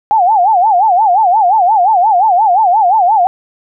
sine tone with vibrato, 790 Hz, G5, 13 cents sharp, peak -6 dBFS, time 0.11-3.27 s, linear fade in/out 0 ms, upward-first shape sine, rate 5.7 Hz, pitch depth 220 cents each way, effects none

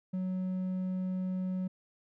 sine tone with hard clipping, 185.3 Hz, F#3, 3 cents sharp, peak -32 dBFS, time 0.13-1.68 s, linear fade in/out 10 ms, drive 3 dB, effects none

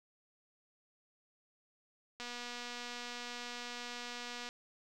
click train, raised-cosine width 0.2 ms, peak -27 dBFS, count 555, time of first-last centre 2.2-4.489 s, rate 242 Hz, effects 11-bit

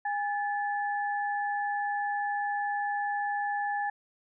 sine tone pair together, 817.9 / 1733 Hz, G#5 / A6, -27 / -27 cents, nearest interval octave + minor second, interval 1300 cents, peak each -29 / -34 dBFS, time 0.05-3.9 s, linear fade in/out 5 ms, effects none

